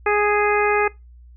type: harmonic tone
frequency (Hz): 415.3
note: G#4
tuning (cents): 0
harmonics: 1 / 2 / 3 / 4 / 5 / 6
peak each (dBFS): -19 / -22 / -24 / -25 / -26 / -27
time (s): 0.06-0.88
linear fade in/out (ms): 5
effects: noise-tail reverb RT60 0.2 s tail -21 dB re dry + added 60 Hz sine -42 dBFS peak until 1.36 s